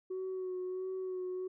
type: tone with vibrato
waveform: sine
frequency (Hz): 371.2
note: F#4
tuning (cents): +6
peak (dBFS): -34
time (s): 0.1-1.48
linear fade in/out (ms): 10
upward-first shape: sine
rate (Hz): 1.5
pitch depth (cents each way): 24
effects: tanh soft clip ceiling -33 dBFS